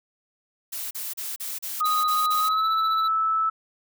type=noise bursts; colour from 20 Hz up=blue; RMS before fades=-32 dBFS; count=8; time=0.72-2.492 s; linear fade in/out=10 ms; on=190 ms; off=36 ms
type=tone with pitch glide; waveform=sine; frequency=1244.5 to 1310.2 Hz; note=D#6 to E6; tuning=0 to -11 cents; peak=-20 dBFS; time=1.8-3.5 s; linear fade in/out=10 ms; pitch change=+89 cents; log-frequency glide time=2.38-2.67 s
type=tone with tremolo; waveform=triangle; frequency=3951 Hz; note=B7; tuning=in tune; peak=-28 dBFS; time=1.84-3.08 s; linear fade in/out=5 ms; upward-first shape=sine; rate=15 Hz; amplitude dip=70%
effects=none